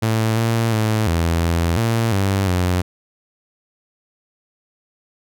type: tone with pitch steps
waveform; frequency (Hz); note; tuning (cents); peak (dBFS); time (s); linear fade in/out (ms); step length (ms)
sawtooth; 111.3 / 114.6 / 109.2 / 83.6 / 84.2 / 114.6 / 97.8 / 90.2; A2 / A#2 / A2 / E2 / E2 / A#2 / G2 / F#2; +20 / -29 / -13 / +25 / +37 / -29 / -4 / -44; -12; 0.02-2.82; 10; 350
effects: none